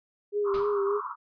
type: tone with vibrato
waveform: sine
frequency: 404.7 Hz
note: G#4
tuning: 45 cents flat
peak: -24 dBFS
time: 0.32-1.01 s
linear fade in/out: 50 ms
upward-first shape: sine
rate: 3.4 Hz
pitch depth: 42 cents each way
type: band-pass noise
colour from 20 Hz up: white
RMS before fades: -35 dBFS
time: 0.44-1.16 s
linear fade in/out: 50 ms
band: 980 to 1300 Hz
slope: 96 dB/octave
type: noise with exponential decay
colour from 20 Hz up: pink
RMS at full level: -38 dBFS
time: 0.54-0.84 s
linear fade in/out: 1 ms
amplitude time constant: 65 ms
effects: resampled to 11025 Hz